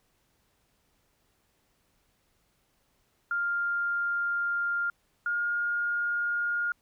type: tone pair in turn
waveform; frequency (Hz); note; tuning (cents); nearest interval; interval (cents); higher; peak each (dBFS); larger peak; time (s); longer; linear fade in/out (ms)
sine; 1400 / 1420.4; F6 / F6; +4 / +29; unison; 25; second; -26; neither; 3.31-4.9 / 5.26-6.72; first; 2
effects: pink hiss -71 dBFS RMS until 6.81 s